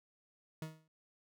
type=tone with exponential decay; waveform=40% pulse; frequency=157.8 Hz; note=D#3; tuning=25 cents sharp; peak=-37 dBFS; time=0.62-0.88 s; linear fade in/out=2 ms; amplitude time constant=55 ms; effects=none